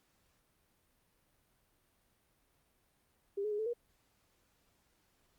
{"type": "tone with pitch steps", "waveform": "sine", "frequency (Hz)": [399.8, 424.6, 415.5, 437.7, 476.2], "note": ["G4", "G#4", "G#4", "A4", "A#4"], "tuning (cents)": [34, 38, 1, -9, 37], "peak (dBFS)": -33, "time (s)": [3.37, 3.735], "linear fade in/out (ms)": 10, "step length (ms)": 73, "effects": ["pink hiss -74 dBFS RMS until 5.38 s", "Opus 48 kbps"]}